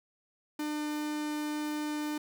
45% pulse tone, 300.3 Hz, D4, 39 cents sharp, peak -32 dBFS, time 0.59-2.18 s, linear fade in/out 5 ms, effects none

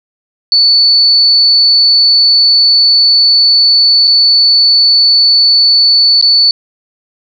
sine tone with dropouts, 4470 Hz, C#8, 14 cents sharp, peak -4 dBFS, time 0.52-6.51 s, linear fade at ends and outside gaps 1 ms, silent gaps 4.072-4.076 / 6.213-6.225 s, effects none

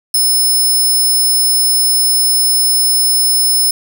10% pulse tone, 5230 Hz, E8, 15 cents flat, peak -4 dBFS, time 0.14-3.71 s, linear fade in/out 5 ms, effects none

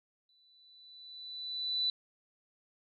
sine tone with exponential growth, 3981 Hz, B7, 13 cents sharp, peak -27 dBFS, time 0.29-1.9 s, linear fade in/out 2 ms, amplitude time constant 350 ms, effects none

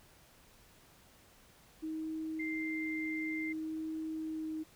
sine tone with vibrato, 315.2 Hz, D#4, 23 cents sharp, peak -36 dBFS, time 1.82-4.64 s, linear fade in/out 20 ms, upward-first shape sine, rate 0.58 Hz, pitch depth 10 cents each way
sine tone, 2093 Hz, C7, in tune, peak -38 dBFS, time 2.39-3.53 s, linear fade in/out 10 ms
effects pink hiss -62 dBFS RMS until 4.75 s

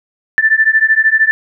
sine beating tone pair, 1760 / 1773 Hz, A6 / A6, 0 / +13 cents, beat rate 13 Hz, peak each -11 dBFS, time 0.38-1.31 s, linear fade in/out 0 ms, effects none

